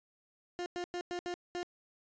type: tone bursts at uneven times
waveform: 30% pulse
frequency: 353.3 Hz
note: F4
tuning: 20 cents sharp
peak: -33 dBFS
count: 6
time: 0.59-0.66 / 0.76-0.84 / 0.94-1.01 / 1.11-1.19 / 1.26-1.34 / 1.55-1.63 s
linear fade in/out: 0 ms
effects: resampled to 16000 Hz